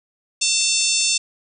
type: harmonic tone with a mistuned harmonic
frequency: 895 Hz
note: A5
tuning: 29 cents sharp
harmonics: 3 / 4 / 5 / 6 / 7 / 8 / 9 / 10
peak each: -25 / -25 / -25 / -24 / -24 / -24 / -26 / -30 dBFS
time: 0.41-1.18 s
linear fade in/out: 10 ms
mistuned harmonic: 5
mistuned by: -17 cents
effects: none